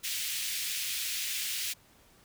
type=high-pass noise; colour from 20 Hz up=pink; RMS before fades=-34 dBFS; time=0.03-1.74 s; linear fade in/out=20 ms; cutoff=2300 Hz; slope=24 dB/octave; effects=pink hiss -61 dBFS RMS until 2.24 s